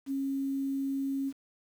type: tone with quantisation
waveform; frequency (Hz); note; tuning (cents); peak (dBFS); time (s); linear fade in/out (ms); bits
sine; 272.8; C#4; -28; -29; 0.06-1.33; 50; 9
effects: none